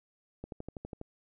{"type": "click train", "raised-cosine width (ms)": 2, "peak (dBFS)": -27, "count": 8, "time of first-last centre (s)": [0.44, 1.014], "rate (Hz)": 12.2, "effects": []}